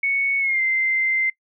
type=tone with pitch glide; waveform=sine; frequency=2217 to 2081 Hz; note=C#7 to C7; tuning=0 to -10 cents; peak=-18 dBFS; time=0.03-1.3 s; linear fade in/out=5 ms; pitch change=-110 cents; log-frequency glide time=0.39-0.61 s; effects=noise-tail reverb RT60 0.1 s tail -23 dB re dry